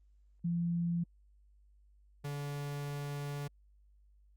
sine / 45% pulse tone pair in turn, 171 / 143.79 Hz, F3 / D3, -36 / -36 cents, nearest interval minor third, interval 300 cents, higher first, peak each -30 / -37 dBFS, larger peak first, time 0.44-1.04 / 2.24-3.48 s, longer second, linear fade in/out 10 ms, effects added 50 Hz sine -61 dBFS peak until 4.36 s + Opus 32 kbps

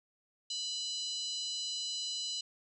harmonic tone with a mistuned harmonic, 986 Hz, B5, 3 cents flat, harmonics 3 / 4 / 5 / 6 / 7 / 8, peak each -41 / -38 / -44 / -47 / -47 / -47 dBFS, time 0.5-2.41 s, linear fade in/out 5 ms, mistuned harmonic 4, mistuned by +41 cents, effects none

